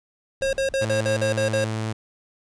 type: noise with exponential decay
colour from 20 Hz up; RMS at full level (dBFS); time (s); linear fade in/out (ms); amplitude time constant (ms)
brown; -35; 0.41-1.84; 2; 310
type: tone bursts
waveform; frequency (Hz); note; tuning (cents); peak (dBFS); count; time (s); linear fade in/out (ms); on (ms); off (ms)
square; 539; C#5; -49; -21; 8; 0.42-1.643; 2; 110; 49
type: tone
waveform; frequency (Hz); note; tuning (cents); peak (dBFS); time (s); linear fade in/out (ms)
sawtooth; 110; A2; 0; -21; 0.81-1.93; 10
effects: resampled to 22050 Hz